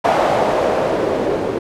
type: noise with low-pass filter sweep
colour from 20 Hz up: blue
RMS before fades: -17 dBFS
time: 0.04-1.59 s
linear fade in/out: 10 ms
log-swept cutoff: 750 to 400 Hz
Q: 2.1
effects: none